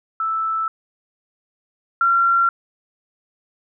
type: tone pair in turn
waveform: sine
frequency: 1318.5 / 1370.4 Hz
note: E6 / F6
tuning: 0 / -33 cents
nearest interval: minor second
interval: 67 cents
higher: second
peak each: -19 / -13 dBFS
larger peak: second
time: 0.2-0.68 / 2.01-2.49 s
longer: neither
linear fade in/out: 2 ms
effects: none

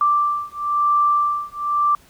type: beating tone pair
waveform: sine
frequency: 1174.7 / 1175.7 Hz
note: D6 / D6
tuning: 0 / +2 cents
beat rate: 1 Hz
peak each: -19 dBFS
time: 0.01-1.95 s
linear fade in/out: 2 ms
effects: pink hiss -52 dBFS RMS until 2.09 s

